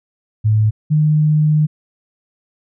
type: tone pair in turn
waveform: sine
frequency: 107.9 / 152.59 Hz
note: A2 / D#3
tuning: -33 / -33 cents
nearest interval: tritone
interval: 600 cents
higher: second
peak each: -10 dBFS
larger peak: neither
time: 0.44-0.71 / 0.9-1.67 s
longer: second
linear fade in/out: 20 ms
effects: none